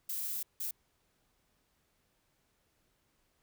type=noise bursts at uneven times; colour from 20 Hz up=violet; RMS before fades=-37 dBFS; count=2; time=0.09-0.43 / 0.6-0.71 s; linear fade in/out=5 ms; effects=pink hiss -75 dBFS RMS until 3.42 s